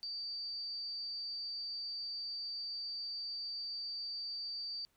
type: tone with amplitude modulation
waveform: sine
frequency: 4636 Hz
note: D8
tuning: 23 cents flat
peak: -37 dBFS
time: 0.03-4.85 s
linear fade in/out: 0 ms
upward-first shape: sine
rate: 265 Hz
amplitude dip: 40%
effects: pink hiss -75 dBFS RMS until 4.96 s